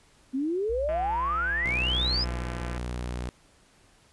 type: exponential sweep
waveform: sine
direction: up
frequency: 253.1 to 5220 Hz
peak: -25 dBFS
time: 0.33-2.25 s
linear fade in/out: 20 ms
type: tone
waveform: sine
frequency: 60.8 Hz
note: B1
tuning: 26 cents flat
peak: -34 dBFS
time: 0.69-2.61 s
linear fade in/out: 10 ms
type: click train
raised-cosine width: 0.5 ms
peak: -26 dBFS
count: 322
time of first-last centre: 0.89-2.778 s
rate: 170 Hz
type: tone with pitch glide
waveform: sawtooth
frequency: 61.74 to 60.93 Hz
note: B1 to B1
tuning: 0 to -23 cents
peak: -27 dBFS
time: 1.65-3.29 s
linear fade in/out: 0 ms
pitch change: -23 cents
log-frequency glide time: 2.08-2.84 s
effects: pink hiss -60 dBFS RMS until 4.12 s + resampled to 24000 Hz